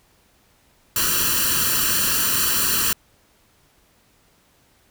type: noise with comb filter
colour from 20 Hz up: white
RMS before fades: -20 dBFS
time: 0.96-2.93 s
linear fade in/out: 2 ms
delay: 0.69 ms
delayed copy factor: +0.9
effects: pink hiss -59 dBFS RMS until 4.9 s